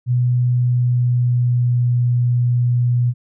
sine tone with pitch glide, 123.47 to 121.98 Hz, B2 to B2, 0 to -21 cents, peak -13 dBFS, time 0.06-3.14 s, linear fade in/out 50 ms, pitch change -21 cents, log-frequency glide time 0.47-1.9 s, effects none

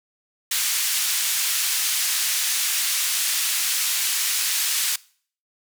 white band-pass noise, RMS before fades -23 dBFS, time 0.51-4.96 s, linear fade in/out 5 ms, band 1900 to 12000 Hz, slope 12 dB/octave, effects noise-tail reverb RT60 0.5 s tail -22 dB re dry

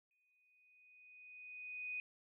sine tone with exponential growth, 2489 Hz, D#7, in tune, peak -39 dBFS, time 0.11-2 s, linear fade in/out 1 ms, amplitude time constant 410 ms, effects none

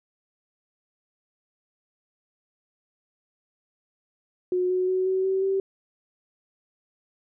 sine tone with pitch steps, 363.2 / 367.8 / 372.5 / 377.3 / 382.1 / 387 Hz, F#4 / F#4 / F#4 / F#4 / G4 / G4, -32 / -10 / +12 / +34 / -44 / -22 cents, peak -21 dBFS, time 4.52-5.6 s, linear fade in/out 2 ms, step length 180 ms, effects none

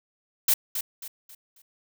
blue noise with echo, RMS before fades -20 dBFS, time 0.48-0.54 s, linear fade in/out 5 ms, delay 270 ms, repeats 4, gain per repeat -9 dB, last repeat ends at 1.62 s, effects none

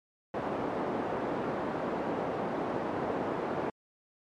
pink band-pass noise, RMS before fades -33 dBFS, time 0.34-3.7 s, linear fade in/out 2 ms, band 270 to 880 Hz, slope 12 dB/octave, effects MP3 64 kbps

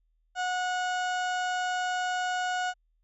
harmonic tone, 730 Hz, F#5, 24 cents flat, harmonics 1 / 2 / 3 / 4 / 5 / 6 / 7 / 8 / 9 / 10, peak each -29 / -32 / -48 / -40 / -49 / -49 / -52 / -51 / -51 / -47 dBFS, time 0.35-2.74 s, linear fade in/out 50 ms, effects added 40 Hz sine -67 dBFS peak until 3.03 s

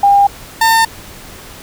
sine / 30% pulse tone pair in turn, 803 / 903.4 Hz, G5 / A5, +41 / +45 cents, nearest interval major second, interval 204 cents, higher second, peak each -5 dBFS, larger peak neither, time 0.03-0.27 / 0.61-0.85 s, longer neither, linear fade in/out 5 ms, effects pink hiss -34 dBFS RMS until 1.62 s

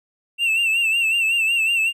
triangle tone with vibrato, 2700 Hz, E7, 41 cents sharp, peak -15 dBFS, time 0.38-1.93 s, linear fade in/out 50 ms, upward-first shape sine, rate 5.4 Hz, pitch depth 65 cents each way, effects none

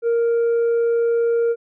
triangle tone with tanh clipping, 466.2 Hz, A#4, in tune, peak -16 dBFS, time 0.02-1.56 s, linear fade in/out 50 ms, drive 7 dB, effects none

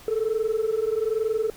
sine tone pair together, 429.9 / 451 Hz, A4 / A4, -40 / +43 cents, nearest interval minor second, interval 83 cents, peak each -23 dBFS, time 0.08-1.5 s, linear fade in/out 2 ms, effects tanh soft clip ceiling -18 dBFS + pink hiss -48 dBFS RMS until 1.56 s

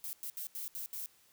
violet noise bursts at uneven times, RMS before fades -41 dBFS, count 6, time 0.04-0.13 / 0.23-0.3 / 0.37-0.47 / 0.55-0.68 / 0.75-0.86 / 0.93-1.06 s, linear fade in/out 0 ms, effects white hiss -66 dBFS RMS until 1.32 s

